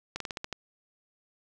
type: slowing click train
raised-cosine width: 0.2 ms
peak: -17 dBFS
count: 7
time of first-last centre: 0.16-0.527 s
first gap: 43 ms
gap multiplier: 1.14
effects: none